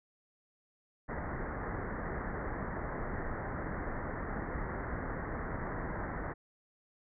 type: low-pass noise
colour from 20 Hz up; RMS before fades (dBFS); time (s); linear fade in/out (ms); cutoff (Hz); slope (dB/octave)
pink; -38; 1.08-6.34; 20; 2000; 96
effects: none